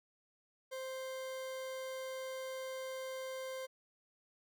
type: tone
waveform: 40% pulse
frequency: 523.3 Hz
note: C5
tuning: in tune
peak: -40 dBFS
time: 0.71-3.67 s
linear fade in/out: 20 ms
effects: none